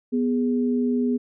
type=tone pair together; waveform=sine; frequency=246 / 413.7 Hz; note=B3 / G#4; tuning=-7 / -7 cents; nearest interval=major sixth; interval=900 cents; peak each=-20 / -27 dBFS; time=0.12-1.18 s; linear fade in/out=20 ms; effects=none